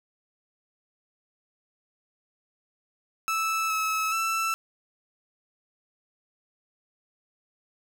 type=tone with pitch steps; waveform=30% pulse; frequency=1312 / 1295 / 1329 Hz; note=E6 / E6 / E6; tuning=-9 / -31 / +14 cents; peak=-22 dBFS; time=3.28-4.54 s; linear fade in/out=0 ms; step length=420 ms; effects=none